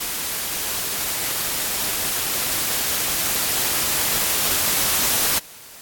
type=noise with level ramp; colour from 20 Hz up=white; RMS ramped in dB=-26 to -19 dBFS; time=0-5.39 s; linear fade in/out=10 ms; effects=white hiss -42 dBFS RMS until 5.81 s + AAC 64 kbps